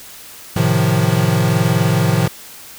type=chord; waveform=square; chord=F dominant seventh; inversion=first; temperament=equal; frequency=110 / 130.81 / 155.56 / 174.61 Hz; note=A2 / C3 / Eb3 / F3; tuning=0 / 0 / 0 / 0 cents; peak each=-19 dBFS; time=0.56-2.28 s; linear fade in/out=5 ms; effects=white hiss -37 dBFS RMS until 2.78 s